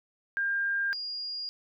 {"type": "tone pair in turn", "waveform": "sine", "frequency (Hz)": [1602, 4841], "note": ["G6", "D#8"], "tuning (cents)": [37, -48], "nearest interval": "octave + perfect fifth", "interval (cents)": 1915, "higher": "second", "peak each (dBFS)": [-26, -33], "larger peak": "first", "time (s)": [[0.37, 0.93], [0.93, 1.49]], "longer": "neither", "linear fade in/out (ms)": 0, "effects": []}